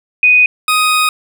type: tone pair in turn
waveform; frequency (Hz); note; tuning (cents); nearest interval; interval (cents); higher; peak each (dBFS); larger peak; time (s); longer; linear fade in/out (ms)
sine / 20% pulse; 2489 / 1249.9; D#7 / D#6; 0 / +7; octave; 1193; first; -5; neither; 0.23-0.46 / 0.68-1.09; second; 2
effects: none